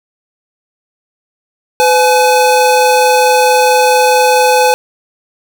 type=tone pair together; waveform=square; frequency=503.9 / 848 Hz; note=B4 / G#5; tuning=+35 / +36 cents; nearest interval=major sixth; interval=901 cents; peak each=-10 dBFS; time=1.8-4.74 s; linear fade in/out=0 ms; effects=none